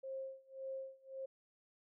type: tone with tremolo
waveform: sine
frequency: 533 Hz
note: C5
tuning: 32 cents sharp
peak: -40 dBFS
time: 0.03-1.26 s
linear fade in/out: 10 ms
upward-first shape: sine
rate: 1.8 Hz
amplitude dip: 95%
effects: none